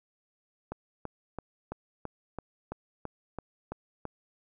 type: click train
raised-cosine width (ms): 1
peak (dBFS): -22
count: 11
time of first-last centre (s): 0.72-4.053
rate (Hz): 3
effects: none